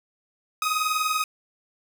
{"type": "tone pair together", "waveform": "sawtooth", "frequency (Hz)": [1246.7, 1267], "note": ["D#6", "D#6"], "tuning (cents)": [3, 31], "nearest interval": "unison", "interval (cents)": 28, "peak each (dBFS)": -22, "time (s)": [0.62, 1.24], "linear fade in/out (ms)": 2, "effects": []}